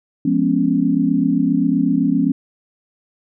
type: chord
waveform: sine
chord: C# dominant seventh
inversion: first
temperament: just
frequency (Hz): 173.24 / 207.9 / 249.5 / 277.2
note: E#3 / G#3 / B3 / C#4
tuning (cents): -14 / +2 / +18 / 0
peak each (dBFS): -21 / -21 / -19 / -17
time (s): 0.25-2.32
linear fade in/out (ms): 5
effects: none